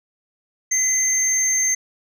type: tone pair together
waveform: sine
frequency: 2027 / 6321 Hz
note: B6 / G8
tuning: +45 / +13 cents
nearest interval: octave + minor sixth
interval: 1968 cents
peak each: -23 / -15 dBFS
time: 0.71-1.75 s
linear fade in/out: 10 ms
effects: tanh soft clip ceiling -14 dBFS